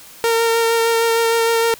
sawtooth tone with vibrato, 458.9 Hz, A#4, 27 cents flat, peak -10 dBFS, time 0.24-1.74 s, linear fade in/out 0 ms, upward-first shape sine, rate 6.5 Hz, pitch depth 14 cents each way, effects white hiss -41 dBFS RMS until 1.79 s

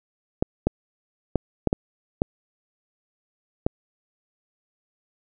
clicks, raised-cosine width 2 ms, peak -6 dBFS, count 7, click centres 0.425 / 0.67 / 1.357 / 1.673 / 1.729 / 2.219 / 3.665 s, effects none

